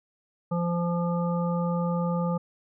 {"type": "harmonic tone", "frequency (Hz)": 172.7, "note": "F3", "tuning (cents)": -19, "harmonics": [1, 3, 5, 7], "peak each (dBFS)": [-25, -31, -36, -36], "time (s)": [0.51, 2.38], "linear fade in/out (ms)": 10, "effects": []}